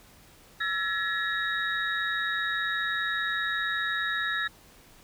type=tone cluster; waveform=sine; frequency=1335 / 1700 / 1889 / 3792 Hz; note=E6 / G#6 / A#6 / A#7; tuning=+22 / +40 / +22 / +29 cents; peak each=-34 / -29 / -34 / -34 dBFS; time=0.6-4.48 s; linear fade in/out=10 ms; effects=pink hiss -55 dBFS RMS until 5.03 s